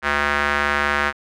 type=tone with band-pass filter; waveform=square; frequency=72.4 Hz; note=D2; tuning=24 cents flat; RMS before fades=-20 dBFS; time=0.02-1.13 s; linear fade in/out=50 ms; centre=1600 Hz; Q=2.3; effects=none